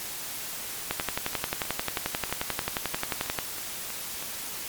two click trains, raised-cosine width 0.3 ms, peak -21 / -10 dBFS, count 11 / 29, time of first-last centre 1.01-4.225 / 0.91-3.388 s, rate 3.11 / 11.3 Hz, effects white hiss -36 dBFS RMS until 4.68 s + MP3 96 kbps

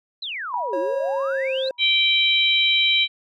sine exponential two-way sweep, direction down then up, 4186 to 313.9 to 4186 Hz, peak -27 dBFS, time 0.22-1.69 s, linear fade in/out 5 ms, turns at 0.78 s
sine tone with exponential decay, 969 Hz, B5, 33 cents flat, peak -22 dBFS, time 0.54-2.02 s, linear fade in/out 1 ms, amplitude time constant 320 ms
triangle tone with pitch glide, 546 to 528 Hz, C#5 to C5, -26 to +16 cents, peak -20 dBFS, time 0.73-1.71 s, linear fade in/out 2 ms, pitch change -58 cents, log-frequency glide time 1.22-1.51 s
harmonic tone, 780 Hz, G5, 9 cents flat, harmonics 3 / 4 / 5, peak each -20 / -20 / -20 dBFS, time 1.78-3.08 s, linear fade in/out 50 ms
effects none

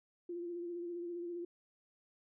sine tone with vibrato, 346.5 Hz, F4, 14 cents flat, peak -39 dBFS, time 0.29-1.45 s, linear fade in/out 5 ms, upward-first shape sine, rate 15 Hz, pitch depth 32 cents each way, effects none

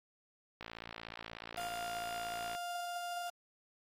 click train, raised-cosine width 0.3 ms, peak -28 dBFS, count 111, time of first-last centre 0.61-2.55 s, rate 56.7 Hz
35% pulse tone, 701 Hz, F5, 6 cents sharp, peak -37 dBFS, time 1.57-3.3 s, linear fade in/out 5 ms
effects AAC 48 kbps

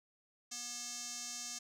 square tone with band-pass filter, 241.4 Hz, B3, 39 cents flat, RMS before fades -44 dBFS, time 0.51-1.59 s, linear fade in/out 10 ms, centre 6300 Hz, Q 3.7, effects none

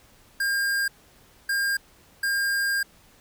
square tone bursts at uneven times, 1608 Hz, G6, 44 cents sharp, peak -23 dBFS, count 3, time 0.4-0.88 / 1.49-1.77 / 2.23-2.83 s, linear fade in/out 5 ms, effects pink hiss -56 dBFS RMS until 3.2 s

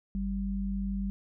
sine tone pair together, 49.03 / 196 Hz, G1 / G3, +1 / 0 cents, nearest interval 2 octaves, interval 2399 cents, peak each -33 / -31 dBFS, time 0.15-1.1 s, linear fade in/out 0 ms, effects none

